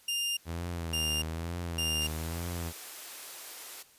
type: tone bursts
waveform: sawtooth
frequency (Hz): 2804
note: F7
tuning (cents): +6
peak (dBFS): -26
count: 3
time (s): 0.08-2.07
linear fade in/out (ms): 5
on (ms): 290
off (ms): 560
type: tone with vibrato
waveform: sawtooth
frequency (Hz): 81.9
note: E2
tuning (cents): -11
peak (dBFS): -30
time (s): 0.45-2.73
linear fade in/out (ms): 50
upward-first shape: triangle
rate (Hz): 1.1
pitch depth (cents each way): 120
type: high-pass noise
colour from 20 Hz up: white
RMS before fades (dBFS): -44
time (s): 2.01-3.83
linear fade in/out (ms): 10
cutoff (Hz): 320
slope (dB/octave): 24
effects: white hiss -60 dBFS RMS until 3.98 s + resampled to 32000 Hz